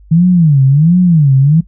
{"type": "tone with vibrato", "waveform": "sine", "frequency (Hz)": 155.8, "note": "D#3", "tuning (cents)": 3, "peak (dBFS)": -4, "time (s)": [0.11, 1.61], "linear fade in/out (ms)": 10, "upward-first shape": "sine", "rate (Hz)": 1.4, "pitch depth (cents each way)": 270, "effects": ["noise-tail reverb RT60 0.1 s tail -20 dB re dry", "added 50 Hz sine -37 dBFS peak until 1.67 s"]}